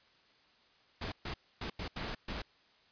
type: noise bursts at uneven times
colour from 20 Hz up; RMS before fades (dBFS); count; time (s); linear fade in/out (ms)
pink; -39; 6; 1.01-1.12 / 1.25-1.34 / 1.61-1.7 / 1.79-1.88 / 1.96-2.15 / 2.28-2.42; 5
effects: white hiss -66 dBFS RMS until 2.91 s + resampled to 11025 Hz